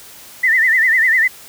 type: tone with vibrato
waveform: sine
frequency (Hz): 1906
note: A#6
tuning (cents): +38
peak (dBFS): -10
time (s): 0.43-1.28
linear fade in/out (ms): 10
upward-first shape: sine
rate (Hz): 10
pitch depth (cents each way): 130
effects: white hiss -39 dBFS RMS until 1.48 s